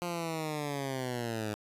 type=linear sweep; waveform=10% pulse; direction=down; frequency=176.5 to 103.83 Hz; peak=-25 dBFS; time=0.02-1.54 s; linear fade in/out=0 ms; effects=resampled to 32000 Hz